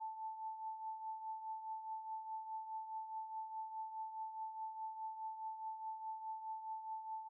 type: tone with tremolo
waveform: sine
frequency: 880 Hz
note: A5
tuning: in tune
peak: -40 dBFS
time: 0-7.29 s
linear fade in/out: 20 ms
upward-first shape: triangle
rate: 4.8 Hz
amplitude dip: 65%
effects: none